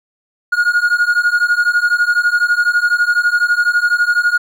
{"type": "beating tone pair", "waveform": "triangle", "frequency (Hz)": [1429, 1441], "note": ["F6", "F#6"], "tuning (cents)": [39, -46], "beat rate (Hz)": 12, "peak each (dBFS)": [-13, -12], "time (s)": [0.52, 4.38], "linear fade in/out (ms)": 10, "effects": []}